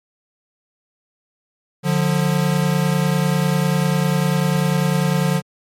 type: tone pair together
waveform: square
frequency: 147.63 / 177.7 Hz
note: D3 / F3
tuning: +9 / +30 cents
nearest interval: minor third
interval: 321 cents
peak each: -19 dBFS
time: 1.83-5.42 s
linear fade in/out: 50 ms
effects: MP3 64 kbps